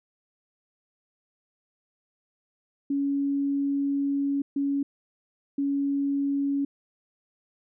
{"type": "tone bursts at uneven times", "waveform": "sine", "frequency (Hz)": 280, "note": "C#4", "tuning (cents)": 18, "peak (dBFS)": -23, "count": 3, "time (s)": [[2.9, 4.42], [4.56, 4.83], [5.58, 6.65]], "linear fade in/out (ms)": 5, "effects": []}